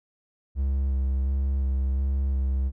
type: tone with vibrato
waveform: triangle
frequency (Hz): 67.1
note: C2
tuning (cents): +44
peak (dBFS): -20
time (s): 0.55-2.72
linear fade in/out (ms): 50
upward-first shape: square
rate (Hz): 1.4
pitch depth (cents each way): 19
effects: none